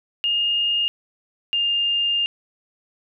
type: tone pair in turn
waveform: sine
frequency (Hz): 2835 / 2811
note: F7 / F7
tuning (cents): +25 / +11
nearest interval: unison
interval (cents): 14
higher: first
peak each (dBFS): -18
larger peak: neither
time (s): 0.24-0.88 / 1.53-2.26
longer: second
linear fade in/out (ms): 0
effects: none